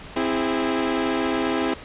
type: chord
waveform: sawtooth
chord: C augmented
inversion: none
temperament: equal with one note detuned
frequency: 261.6 / 329.6 / 409.8 Hz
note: C4 / E4 / G#4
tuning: 0 / 0 / -23 cents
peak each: -21 / -21 / -23 dBFS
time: 0.16-1.74 s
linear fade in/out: 5 ms
effects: pink hiss -40 dBFS RMS until 1.84 s + resampled to 8000 Hz